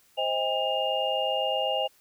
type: tone cluster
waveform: sine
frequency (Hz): 525 / 633 / 804 / 2823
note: C5 / D#5 / G5 / F7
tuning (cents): +6 / +30 / +44 / +18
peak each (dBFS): -30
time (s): 0.17-1.88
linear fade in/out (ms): 20
effects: white hiss -62 dBFS RMS until 2 s